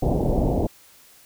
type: low-pass noise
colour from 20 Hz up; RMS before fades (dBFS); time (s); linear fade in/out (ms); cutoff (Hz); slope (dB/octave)
pink; -21; 0.02-0.67; 10; 770; 48
effects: white hiss -52 dBFS RMS until 1.25 s